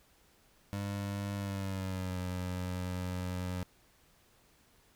25% pulse tone with pitch glide, 100.3 to 90.92 Hz, G2 to F#2, +40 to -30 cents, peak -31 dBFS, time 0.73-3.63 s, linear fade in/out 0 ms, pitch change -170 cents, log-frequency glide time 1.36-2.19 s, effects pink hiss -66 dBFS RMS until 4.95 s

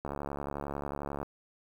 click train, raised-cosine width 1 ms, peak -22 dBFS, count 85, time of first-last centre 0.05-1.23 s, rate 71.2 Hz, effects 9-bit

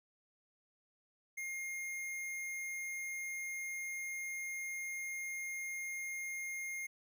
square tone, 2129 Hz, C7, 30 cents sharp, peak -40 dBFS, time 1.37-6.87 s, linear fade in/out 10 ms, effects none

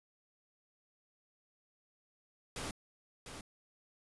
pink noise with echo, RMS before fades -41 dBFS, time 2.56-2.71 s, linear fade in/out 2 ms, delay 700 ms, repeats 1, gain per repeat -7 dB, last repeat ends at 3.41 s, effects resampled to 24000 Hz

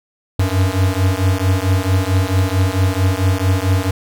square beating tone pair, 92 / 96.5 Hz, F#2 / G2, -9 / -27 cents, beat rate 4.5 Hz, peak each -17 dBFS, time 0.39-3.91 s, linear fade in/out 5 ms, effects none

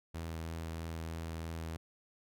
sawtooth tone with vibrato, 81.8 Hz, E2, 13 cents flat, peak -35 dBFS, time 0.14-1.77 s, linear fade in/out 10 ms, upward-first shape triangle, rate 3.1 Hz, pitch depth 14 cents each way, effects none

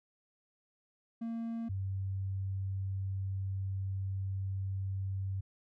triangle / sine tone pair in turn, 229.3 / 96.41 Hz, A#3 / G2, -28 / -28 cents, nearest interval octave + minor third, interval 1500 cents, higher first, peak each -33 / -33 dBFS, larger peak neither, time 1.21-1.69 / 1.69-5.41 s, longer second, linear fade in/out 10 ms, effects none

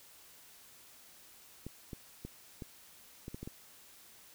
clicks, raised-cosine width 3 ms, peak -29 dBFS, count 8, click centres 1.666 / 1.932 / 2.25 / 2.622 / 3.281 / 3.345 / 3.43 / 3.475 s, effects white hiss -58 dBFS RMS until 4.34 s

